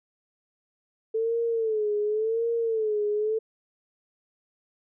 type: tone with vibrato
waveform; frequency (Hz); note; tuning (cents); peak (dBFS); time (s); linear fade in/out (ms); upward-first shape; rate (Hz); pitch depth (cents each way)
sine; 440; A4; 0; -23; 1.14-3.39; 10; sine; 0.91; 97
effects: none